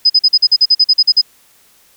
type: tone bursts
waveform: sine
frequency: 5020 Hz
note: D#8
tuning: 15 cents sharp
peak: -5 dBFS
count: 13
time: 0.05-1.215 s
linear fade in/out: 10 ms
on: 49 ms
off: 44 ms
effects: white hiss -50 dBFS RMS until 1.96 s